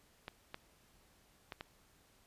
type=clicks; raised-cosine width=0.3 ms; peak=-27 dBFS; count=4; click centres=0.281 / 0.544 / 1.522 / 1.609 s; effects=pink hiss -68 dBFS RMS until 2.26 s + resampled to 32000 Hz